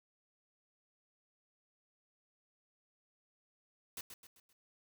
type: noise with echo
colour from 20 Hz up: white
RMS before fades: -44 dBFS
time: 3.97-4.01 s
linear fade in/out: 2 ms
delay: 130 ms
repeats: 4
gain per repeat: -7 dB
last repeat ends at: 4.53 s
effects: none